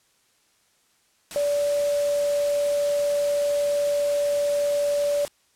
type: tone in noise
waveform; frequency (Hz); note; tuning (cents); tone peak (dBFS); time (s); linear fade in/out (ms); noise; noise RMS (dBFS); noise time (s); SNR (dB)
sine; 578; D5; -28; -20; 1.36-5.25; 0; white; -36; 1.31-5.28; +13
effects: white hiss -64 dBFS RMS until 5.55 s + low-pass 10000 Hz 12 dB/octave